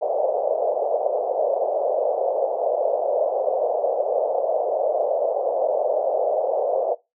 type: band-pass noise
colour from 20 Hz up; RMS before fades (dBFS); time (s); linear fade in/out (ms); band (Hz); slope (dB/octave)
pink; -22; 0.01-6.95; 20; 510 to 680; 48
effects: noise-tail reverb RT60 0.2 s tail -19 dB re dry